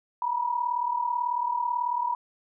sine tone pair together, 936.8 / 975 Hz, A#5 / B5, +8 / -23 cents, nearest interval minor second, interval 69 cents, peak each -30 / -26 dBFS, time 0.22-2.15 s, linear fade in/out 2 ms, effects none

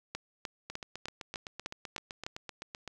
two click trains, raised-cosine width 0.2 ms, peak -23 / -19 dBFS, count 18 / 8, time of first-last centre 0.7-2.877 / 0.15-2.265 s, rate 7.81 / 3.31 Hz, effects none

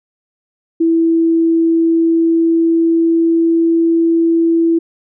sine tone with pitch glide, 329.6 to 331.9 Hz, E4 to E4, 0 to +12 cents, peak -9 dBFS, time 0.8-4.79 s, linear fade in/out 10 ms, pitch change +12 cents, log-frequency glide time 1.58-3.86 s, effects none

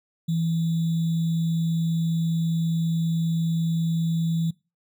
sine tone with sample-and-hold, 164.81 Hz, E3, in tune, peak -21 dBFS, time 0.28-4.51 s, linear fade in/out 10 ms, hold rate 3675 Hz, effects noise-tail reverb RT60 0.3 s tail -24 dB re dry

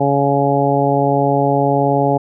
harmonic tone, 140.1 Hz, C#3, 19 cents sharp, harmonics 1 / 2 / 3 / 4 / 5 / 6, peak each -19 / -19 / -19 / -19 / -19 / -19 dBFS, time 0-2.18 s, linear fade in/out 10 ms, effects none

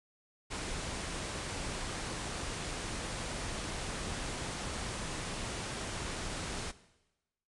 pink low-pass noise, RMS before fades -39 dBFS, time 0.5-6.72 s, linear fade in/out 20 ms, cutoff 10000 Hz, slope 96 dB/octave, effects noise-tail reverb RT60 1.0 s tail -17 dB re dry

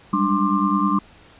sine tone cluster, 193.3 / 203 / 295.1 / 1056 / 1185 Hz, G3 / G#3 / D4 / C6 / D6, -24 / -39 / +8 / +16 / +15 cents, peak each -23 dBFS, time 0.13-0.99 s, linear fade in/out 5 ms, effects pink hiss -49 dBFS RMS until 1.39 s + resampled to 8000 Hz

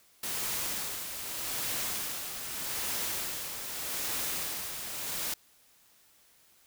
white noise with tremolo, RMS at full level -33 dBFS, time 0.23-5.34 s, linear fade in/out 5 ms, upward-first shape sine, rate 0.82 Hz, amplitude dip 50%, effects white hiss -63 dBFS RMS until 6.66 s

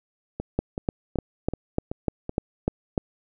two click trains, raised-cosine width 2 ms, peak -9 / -16 dBFS, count 9 / 6, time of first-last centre 0.59-2.978 / 0.4-2.294 s, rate 3.35 / 2.64 Hz, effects none

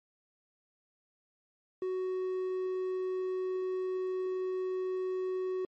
triangle tone, 371.7 Hz, F#4, 8 cents sharp, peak -29 dBFS, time 1.82-5.65 s, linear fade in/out 2 ms, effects MP3 32 kbps

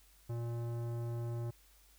sine tone with tanh clipping, 117.7 Hz, A#2, 17 cents sharp, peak -38 dBFS, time 0.29-1.51 s, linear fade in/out 10 ms, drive 16 dB, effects added 50 Hz sine -64 dBFS peak until 1.98 s + white hiss -66 dBFS RMS until 1.98 s

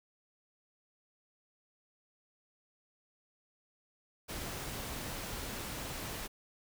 pink noise, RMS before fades -41 dBFS, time 4.28-6.28 s, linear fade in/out 20 ms, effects none

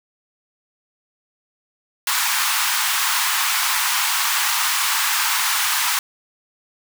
pink high-pass noise, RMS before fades -20 dBFS, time 2.07-5.99 s, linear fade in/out 2 ms, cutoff 890 Hz, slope 48 dB/octave, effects none

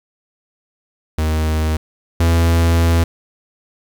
45% pulse tone pair in turn, 78.4 / 83.6 Hz, D#2 / E2, +14 / +25 cents, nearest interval minor second, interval 111 cents, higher second, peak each -15 / -11 dBFS, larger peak second, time 1.18-1.77 / 2.2-3.04 s, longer second, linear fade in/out 5 ms, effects 8-bit

